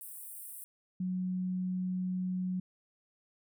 pink high-pass noise, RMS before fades -46 dBFS, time 0.01-0.64 s, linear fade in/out 0 ms, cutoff 8400 Hz, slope 96 dB/octave
sine tone, 183.7 Hz, F#3, 12 cents flat, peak -31 dBFS, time 1-2.6 s, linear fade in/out 5 ms
effects none

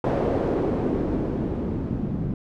white noise with low-pass filter sweep, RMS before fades -25 dBFS, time 0.04-2.34 s, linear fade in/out 2 ms, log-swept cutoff 530 to 200 Hz, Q 1.4, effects none

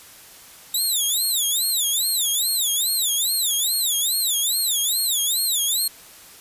10% pulse tone with vibrato, 3729 Hz, A#7, in tune, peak -12 dBFS, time 0.74-5.88 s, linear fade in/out 5 ms, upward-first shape sine, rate 2.4 Hz, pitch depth 240 cents each way, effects white hiss -45 dBFS RMS until 6.4 s + resampled to 32000 Hz

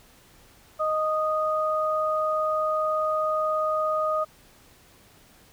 sine tone pair together, 622.3 / 1239.6 Hz, D#5 / D#6, 0 / -7 cents, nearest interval octave, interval 1193 cents, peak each -25 dBFS, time 0.79-4.25 s, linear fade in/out 20 ms, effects pink hiss -55 dBFS RMS until 5.52 s

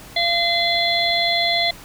harmonic tone, 686 Hz, F5, 31 cents flat, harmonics 1 / 3 / 5 / 6, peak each -22 / -22 / -22 / -22 dBFS, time 0.16-1.71 s, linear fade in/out 5 ms, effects pink hiss -41 dBFS RMS until 1.84 s

